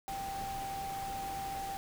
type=tone in noise; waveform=sine; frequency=784 Hz; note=G5; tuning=in tune; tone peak=-37 dBFS; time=0.08-1.77 s; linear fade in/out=0 ms; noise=pink; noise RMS=-45 dBFS; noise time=0.08-1.77 s; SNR=+5 dB; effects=none